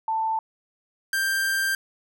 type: tone pair in turn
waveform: sine / 45% pulse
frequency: 887 / 1580.5 Hz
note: A5 / G6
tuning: +14 / +14 cents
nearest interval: minor seventh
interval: 1000 cents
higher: second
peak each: -22 dBFS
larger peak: neither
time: 0.08-0.39 / 1.13-1.75 s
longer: second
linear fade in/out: 2 ms
effects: none